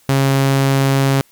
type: tone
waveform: sawtooth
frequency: 136.3 Hz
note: C#3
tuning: 29 cents flat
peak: -8 dBFS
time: 0.09-1.21 s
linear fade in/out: 0 ms
effects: white hiss -53 dBFS RMS until 1.31 s